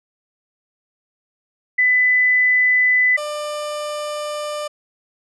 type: tone pair in turn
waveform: sine / 30% pulse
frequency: 2000 / 596.3 Hz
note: B6 / D5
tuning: +21 / +26 cents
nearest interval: octave + major sixth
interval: 2095 cents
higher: first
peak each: -12 / -21 dBFS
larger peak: first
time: 1.78-3.17 / 3.17-4.68 s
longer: second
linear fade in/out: 10 ms
effects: resampled to 24000 Hz